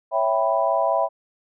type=chord; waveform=sine; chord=C# half-diminished seventh; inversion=none; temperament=equal; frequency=554.4 / 659.3 / 784 / 987.8 Hz; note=C#5 / E5 / G5 / B5; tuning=0 / 0 / 0 / 0 cents; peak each=-25 / -21 / -25 / -24 dBFS; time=0.11-1.09 s; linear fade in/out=50 ms; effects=none